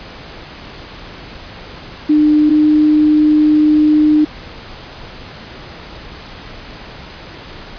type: tone pair in turn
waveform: sine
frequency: 301.7 / 303.6 Hz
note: D4 / D#4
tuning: +47 / -42 cents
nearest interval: unison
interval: 11 cents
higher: second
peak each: -7 dBFS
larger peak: neither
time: 2.09-2.5 / 2.5-4.25 s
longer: second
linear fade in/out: 10 ms
effects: pink hiss -33 dBFS RMS until 7.78 s + resampled to 11025 Hz